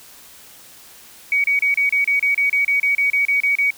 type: tone bursts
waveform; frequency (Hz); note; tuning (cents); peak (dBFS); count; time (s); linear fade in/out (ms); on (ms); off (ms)
sine; 2254; C#7; +28; -14; 16; 1.32-3.705; 2; 120; 31
effects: white hiss -44 dBFS RMS until 3.77 s